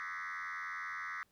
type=tone with frequency modulation; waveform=sine; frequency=1600 Hz; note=G6; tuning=35 cents sharp; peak=-37 dBFS; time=0-1.23 s; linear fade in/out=0 ms; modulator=89.3 Hz; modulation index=5.1; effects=tanh soft clip ceiling -37 dBFS + pink hiss -74 dBFS RMS until 1.31 s